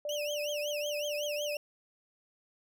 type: tone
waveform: sine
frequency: 590 Hz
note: D5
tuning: 8 cents sharp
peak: -33 dBFS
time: 0.05-1.57 s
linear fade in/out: 2 ms
type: tone with vibrato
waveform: 30% pulse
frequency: 2839 Hz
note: F7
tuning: 28 cents sharp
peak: -34 dBFS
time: 0.09-1.57 s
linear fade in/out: 2 ms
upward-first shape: triangle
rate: 5.4 Hz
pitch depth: 250 cents each way
effects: none